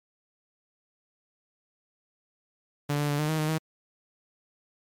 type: tone with pitch steps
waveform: sawtooth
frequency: 145.3 / 146.8 / 144.9 / 151.7 / 157.6 / 153.8 / 158.4 Hz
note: D3 / D3 / D3 / D#3 / D#3 / D#3 / D#3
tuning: -18 / 0 / -23 / -44 / +23 / -20 / +31 cents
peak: -21 dBFS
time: 2.89-3.583 s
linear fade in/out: 10 ms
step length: 99 ms
effects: MP3 96 kbps